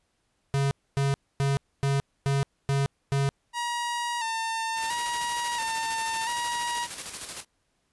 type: tone bursts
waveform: square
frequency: 138.59 Hz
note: C#3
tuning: in tune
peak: -23 dBFS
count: 7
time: 0.54-3.29 s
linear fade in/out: 0 ms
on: 170 ms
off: 260 ms
type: tone with vibrato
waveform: sawtooth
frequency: 927 Hz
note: A#5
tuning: 10 cents flat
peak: -24 dBFS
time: 3.53-6.88 s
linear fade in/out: 50 ms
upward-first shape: square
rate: 0.73 Hz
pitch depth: 49 cents each way
type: noise with tremolo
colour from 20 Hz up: white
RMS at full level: -35 dBFS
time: 4.75-7.45 s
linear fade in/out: 50 ms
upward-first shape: square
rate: 13 Hz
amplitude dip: 45%
effects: pink hiss -73 dBFS RMS until 7.92 s + resampled to 24000 Hz